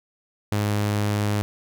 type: tone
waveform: sawtooth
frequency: 103.83 Hz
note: G#2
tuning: in tune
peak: -17 dBFS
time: 0.52-1.42 s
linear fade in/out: 0 ms
effects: none